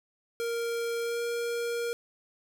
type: tone with pitch glide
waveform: square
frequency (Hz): 466.2 to 470.8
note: A#4 to A#4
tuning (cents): 0 to +17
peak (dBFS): -30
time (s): 0.4-1.93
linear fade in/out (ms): 0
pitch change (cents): +17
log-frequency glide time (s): 1.02-1.21
effects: none